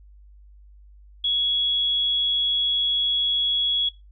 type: tone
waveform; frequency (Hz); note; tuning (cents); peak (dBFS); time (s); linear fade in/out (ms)
sine; 3349; G#7; +14; -20; 1.24-3.89; 5
effects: noise-tail reverb RT60 0.2 s tail -17 dB re dry + added 50 Hz sine -46 dBFS peak until 4.11 s